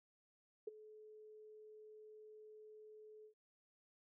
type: tone with ADSR envelope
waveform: sine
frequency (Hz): 429.6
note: A4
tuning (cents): -41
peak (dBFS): -39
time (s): 0.67-3.34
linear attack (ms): 7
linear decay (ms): 17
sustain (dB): -17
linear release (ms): 92
effects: none